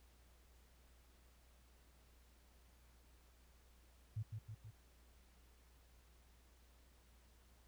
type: tone with echo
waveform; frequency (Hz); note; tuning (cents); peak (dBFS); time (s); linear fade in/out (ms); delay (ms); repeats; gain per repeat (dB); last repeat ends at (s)
sine; 108.2; A2; -29; -39; 4.16-4.23; 10; 160; 3; -4; 4.71
effects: added 60 Hz sine -66 dBFS peak until 7.67 s + pink hiss -72 dBFS RMS until 7.67 s